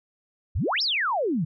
sine exponential two-way sweep, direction up then down, 60.6 to 5588 to 140.9 Hz, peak -22 dBFS, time 0.55-1.45 s, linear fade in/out 10 ms, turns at 0.82 s, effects none

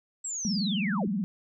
sine linear sweep, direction down, 7830 to 77.78 Hz, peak -31 dBFS, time 0.24-1.08 s, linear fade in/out 10 ms
sine tone with vibrato, 200 Hz, G3, 35 cents sharp, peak -26 dBFS, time 0.45-1.24 s, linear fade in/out 0 ms, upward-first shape sine, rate 19 Hz, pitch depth 210 cents each way
effects none

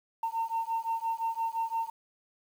sine beating tone pair, 906 / 911.8 Hz, A#5 / A#5, -50 / -39 cents, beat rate 5.8 Hz, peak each -31 dBFS, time 0.23-1.9 s, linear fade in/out 5 ms, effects tanh soft clip ceiling -24 dBFS + 9-bit

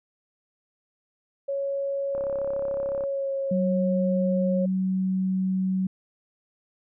sine tone with pitch glide, 554.4 to 545.5 Hz, C#5 to C#5, 0 to -28 cents, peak -25 dBFS, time 1.48-4.66 s, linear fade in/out 10 ms, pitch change -28 cents, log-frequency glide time 3.04-3.31 s
click train, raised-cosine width 1 ms, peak -25 dBFS, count 31, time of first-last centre 2.15-3.038 s, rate 33.8 Hz
sine tone, 188 Hz, F#3, 28 cents sharp, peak -22 dBFS, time 3.51-5.87 s, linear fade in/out 5 ms
effects none

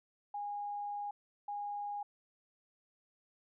sine tone bursts at uneven times, 820 Hz, G#5, 22 cents flat, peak -37 dBFS, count 2, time 0.34-1.11 / 1.48-2.03 s, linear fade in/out 5 ms, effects none

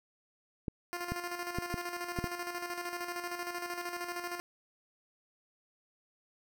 clicks, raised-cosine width 3 ms, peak -21 dBFS, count 6, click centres 0.682 / 1.12 / 1.586 / 1.742 / 2.188 / 2.242 s
10% pulse tone with tremolo, 350.5 Hz, F4, 6 cents sharp, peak -27 dBFS, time 0.93-4.4 s, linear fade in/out 0 ms, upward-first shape square, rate 13 Hz, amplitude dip 50%
effects none

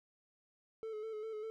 triangle tone with vibrato, 435.5 Hz, A4, 18 cents flat, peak -38 dBFS, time 0.83-1.5 s, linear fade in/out 0 ms, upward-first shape square, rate 5 Hz, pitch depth 34 cents each way, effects none

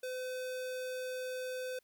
square tone, 509 Hz, C5, 48 cents flat, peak -38 dBFS, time 0.03-1.79 s, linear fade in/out 5 ms, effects white hiss -75 dBFS RMS until 1.83 s

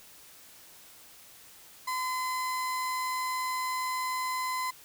35% pulse tone, 1021 Hz, C6, 43 cents flat, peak -28 dBFS, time 1.87-4.71 s, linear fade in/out 10 ms, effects white hiss -53 dBFS RMS until 4.84 s

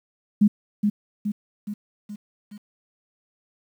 sine tone with echo, 207.5 Hz, G#3, 1 cent flat, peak -12 dBFS, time 0.41-0.48 s, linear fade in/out 10 ms, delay 420 ms, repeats 5, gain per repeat -5 dB, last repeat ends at 2.58 s, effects 9-bit

